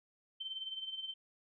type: tone with tremolo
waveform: sine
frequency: 3100 Hz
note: G7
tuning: 20 cents flat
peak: -37 dBFS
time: 0.4-1.14 s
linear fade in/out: 10 ms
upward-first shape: sine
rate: 19 Hz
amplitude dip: 65%
effects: none